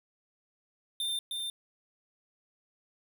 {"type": "tone with echo", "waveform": "square", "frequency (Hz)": 3595, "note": "A7", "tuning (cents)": 36, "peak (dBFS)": -31, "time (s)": [1, 1.19], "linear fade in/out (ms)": 2, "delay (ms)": 310, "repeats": 1, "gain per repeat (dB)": -3, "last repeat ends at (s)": 1.5, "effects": ["12-bit"]}